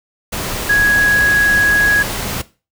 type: tone in noise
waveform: sine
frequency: 1663 Hz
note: G#6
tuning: 2 cents sharp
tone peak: -9 dBFS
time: 0.69-2.03 s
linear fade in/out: 10 ms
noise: pink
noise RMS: -22 dBFS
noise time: 0.32-2.42 s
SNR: +10 dB
effects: noise-tail reverb RT60 0.3 s tail -17 dB re dry